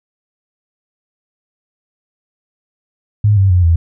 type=tone with pitch steps; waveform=sine; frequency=104.6 / 97.03 / 90.01 / 83.5 Hz; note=G#2 / G2 / F#2 / E2; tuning=+13 / -17 / -47 / +23 cents; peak=-7 dBFS; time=3.24-3.76 s; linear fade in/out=5 ms; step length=130 ms; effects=none